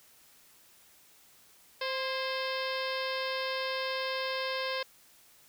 harmonic tone with a mistuned harmonic, 523.3 Hz, C5, in tune, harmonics 1 / 2 / 3 / 4 / 5 / 6 / 7 / 8 / 9 / 10, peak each -35 / -38 / -40 / -41 / -42 / -43 / -43 / -44 / -45 / -45 dBFS, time 1.81-4.83 s, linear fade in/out 5 ms, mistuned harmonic 3, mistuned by +52 cents, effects white hiss -60 dBFS RMS until 5.48 s

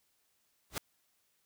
pink noise with exponential growth, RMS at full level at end -30 dBFS, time 0.7-0.78 s, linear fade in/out 1 ms, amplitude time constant 17 ms, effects white hiss -75 dBFS RMS until 1.45 s

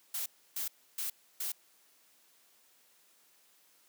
blue noise bursts, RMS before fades -36 dBFS, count 4, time 0.14-1.52 s, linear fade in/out 5 ms, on 120 ms, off 300 ms, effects white hiss -66 dBFS RMS until 3.88 s + high-pass 200 Hz 12 dB/octave

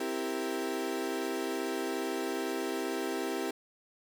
35% pulse chord, C dominant seventh, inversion none, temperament equal, 261.6 / 329.6 / 392 / 466.2 Hz, C4 / E4 / G4 / Bb4, 0 / 0 / 0 / 0 cents, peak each -37 / -35 / -34 / -39 dBFS, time 0-3.51 s, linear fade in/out 5 ms, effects none

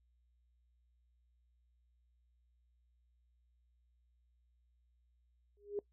sine tone with exponential growth, 408.8 Hz, G#4, 27 cents flat, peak -32 dBFS, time 5.57-5.79 s, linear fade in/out 1 ms, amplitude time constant 47 ms, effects noise-tail reverb RT60 0.1 s tail -22 dB re dry + added 60 Hz sine -70 dBFS peak until 5.92 s

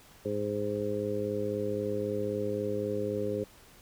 harmonic tone, 103.83 Hz, G#2, in tune, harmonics 1 / 2 / 3 / 4 / 5, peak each -39 / -38 / -38 / -33 / -34 dBFS, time 0.25-3.44 s, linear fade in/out 5 ms, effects pink hiss -56 dBFS RMS until 3.81 s

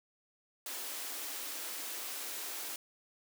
white high-pass noise, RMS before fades -41 dBFS, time 0.66-2.76 s, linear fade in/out 2 ms, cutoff 250 Hz, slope 96 dB/octave, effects none

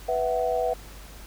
sine chord, B suspended fourth, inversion none, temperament equal with one note detuned, 493.9 / 659.3 / 749.9 Hz, B4 / E5 / F#5, 0 / 0 / +23 cents, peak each -26 / -27 / -28 dBFS, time 0.08-0.74 s, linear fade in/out 10 ms, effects added 50 Hz sine -43 dBFS peak until 1.26 s + pink hiss -47 dBFS RMS until 1.26 s

